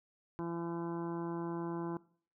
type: harmonic tone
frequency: 169.3 Hz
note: E3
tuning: 46 cents sharp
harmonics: 1 / 2 / 3 / 4 / 5 / 6 / 7 / 8 / 9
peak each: -41 / -38 / -53 / -52 / -49 / -47 / -58 / -57 / -58 dBFS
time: 0.39-1.97 s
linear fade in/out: 0 ms
effects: noise-tail reverb RT60 0.5 s tail -20 dB re dry